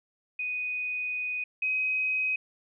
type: tone pair in turn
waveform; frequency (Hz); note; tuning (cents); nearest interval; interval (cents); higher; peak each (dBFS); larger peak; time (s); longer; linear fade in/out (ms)
sine; 2489 / 2525; D#7 / D#7; 0 / +25; unison; 25; second; -29 / -25; second; 0.39-1.44 / 1.62-2.36; first; 5
effects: none